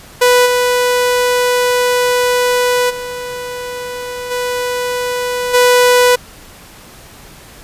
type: tone with level steps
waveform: sawtooth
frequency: 493.9 Hz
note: B4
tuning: in tune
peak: -3 / -7 / -18 / -12 / -3 dBFS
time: 0.21-6.16 s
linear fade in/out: 10 ms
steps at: 0.45 / 2.89 / 4.3 / 5.53 s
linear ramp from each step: 20 ms
effects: pink hiss -38 dBFS RMS until 7.63 s + resampled to 32000 Hz